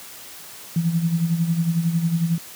sine tone with tremolo, 166.9 Hz, E3, 22 cents sharp, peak -15 dBFS, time 0.76-2.38 s, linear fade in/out 2 ms, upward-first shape sine, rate 11 Hz, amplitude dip 65%, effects white hiss -40 dBFS RMS until 2.55 s + high-pass 80 Hz 12 dB/octave

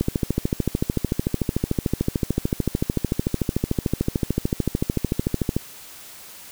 click train, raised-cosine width 3 ms, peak -7 dBFS, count 76, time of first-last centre 0.01-5.566 s, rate 13.5 Hz, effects white hiss -42 dBFS RMS until 6.51 s

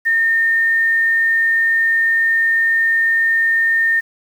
sine tone with quantisation, 1822 Hz, A#6, 40 cents flat, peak -12 dBFS, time 0.05-4.01 s, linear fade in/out 20 ms, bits 7, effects none

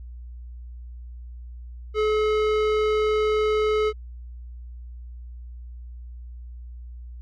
square tone, 428.3 Hz, A4, 47 cents flat, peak -20 dBFS, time 1.94-3.93 s, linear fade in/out 50 ms, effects added 60 Hz sine -36 dBFS peak until 7.21 s + low-pass 3000 Hz 12 dB/octave

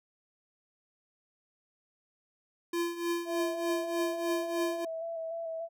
square tone with tremolo, 342.4 Hz, F4, 34 cents flat, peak -28 dBFS, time 2.73-4.85 s, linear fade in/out 5 ms, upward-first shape triangle, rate 3.3 Hz, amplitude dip 80%
sine tone with vibrato, 659.3 Hz, E5, in tune, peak -34 dBFS, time 3.25-5.69 s, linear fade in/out 50 ms, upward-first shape square, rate 3.4 Hz, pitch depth 21 cents each way
effects none

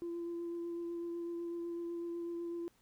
sine tone with vibrato, 341.4 Hz, F4, 39 cents flat, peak -36 dBFS, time 0.02-2.68 s, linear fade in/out 0 ms, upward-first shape triangle, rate 8 Hz, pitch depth 15 cents each way, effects tanh soft clip ceiling -35 dBFS + pink hiss -71 dBFS RMS until 2.81 s

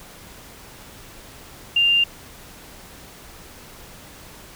sine tone, 2794 Hz, F7, in tune, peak -14 dBFS, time 1.76-2.04 s, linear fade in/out 5 ms, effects pink hiss -43 dBFS RMS until 4.55 s

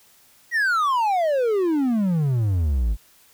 triangle exponential sweep, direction down, 1952 to 49 Hz, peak -16 dBFS, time 0.51-2.97 s, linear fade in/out 50 ms, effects white hiss -55 dBFS RMS until 3.33 s

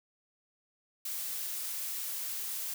blue noise, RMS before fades -37 dBFS, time 1.05-2.74 s, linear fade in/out 5 ms, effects none

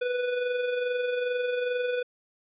square tone with amplitude modulation, 493.9 Hz, B4, in tune, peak -25 dBFS, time 0.01-2.03 s, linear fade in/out 10 ms, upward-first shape sine, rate 22.4 Hz, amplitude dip 40%, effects resampled to 8000 Hz

